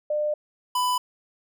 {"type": "tone pair in turn", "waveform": ["sine", "square"], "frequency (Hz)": [600, 996], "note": ["D5", "B5"], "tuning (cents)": [37, 14], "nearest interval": "major sixth", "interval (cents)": 877, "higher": "second", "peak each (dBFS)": -22, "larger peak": "neither", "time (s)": [[0.1, 0.34], [0.75, 0.98]], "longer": "first", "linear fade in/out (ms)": 5, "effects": []}